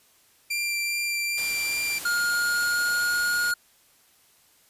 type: tone with vibrato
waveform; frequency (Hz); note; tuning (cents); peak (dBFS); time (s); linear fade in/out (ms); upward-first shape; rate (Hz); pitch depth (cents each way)
sawtooth; 2367; D7; +13; -22; 0.5-1.99; 10; sine; 2.5; 8
type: noise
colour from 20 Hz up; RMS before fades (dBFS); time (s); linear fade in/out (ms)
white; -36; 1.37-3.52; 10
type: tone with pitch glide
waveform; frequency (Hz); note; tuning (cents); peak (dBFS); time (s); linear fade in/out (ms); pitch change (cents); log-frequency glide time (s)
square; 1419 to 1432.2; F6 to F6; +27 to +43; -23; 2.05-3.54; 5; +16; 2.17-3.15
effects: white hiss -60 dBFS RMS until 4.69 s + resampled to 32000 Hz